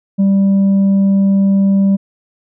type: tone with tanh clipping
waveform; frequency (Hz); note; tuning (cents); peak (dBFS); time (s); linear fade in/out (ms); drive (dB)
sine; 196; G3; 0; -9; 0.18-1.97; 20; 3
effects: none